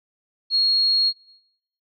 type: tone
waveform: sine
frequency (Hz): 4293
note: C8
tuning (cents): +44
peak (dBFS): -16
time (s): 0.5-1.13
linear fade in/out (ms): 50
effects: noise-tail reverb RT60 0.7 s tail -17 dB re dry